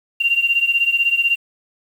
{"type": "beating tone pair", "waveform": "sine", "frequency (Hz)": [2767, 2783], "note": ["F7", "F7"], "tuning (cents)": [-17, -7], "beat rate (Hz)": 16, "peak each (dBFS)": [-16, -19], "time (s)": [0.2, 1.36], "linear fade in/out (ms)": 10, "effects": ["7-bit"]}